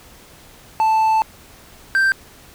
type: tone pair in turn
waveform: triangle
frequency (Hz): 880 / 1568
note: A5 / G6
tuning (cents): 0 / 0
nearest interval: minor seventh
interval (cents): 1000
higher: second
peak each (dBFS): -11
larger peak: neither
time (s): 0.8-1.22 / 1.95-2.12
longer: first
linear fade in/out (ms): 0
effects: pink hiss -45 dBFS RMS until 2.54 s